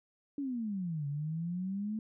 sine exponential two-way sweep, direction down then up, 290.9 to 140.5 to 220.9 Hz, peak -33 dBFS, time 0.38-1.99 s, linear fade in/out 2 ms, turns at 1.07 s, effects none

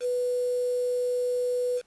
sine tone with quantisation, 493.9 Hz, B4, in tune, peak -24 dBFS, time 0-1.82 s, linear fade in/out 50 ms, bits 7, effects pink hiss -66 dBFS RMS until 1.86 s + resampled to 24000 Hz

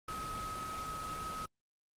sine tone in noise, 1274 Hz, D#6, 41 cents sharp, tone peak -39 dBFS, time 0.08-1.46 s, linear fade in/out 5 ms, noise pink, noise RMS -44 dBFS, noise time 0.08-1.46 s, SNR +2 dB, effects low-pass 11000 Hz 12 dB/octave + Opus 24 kbps

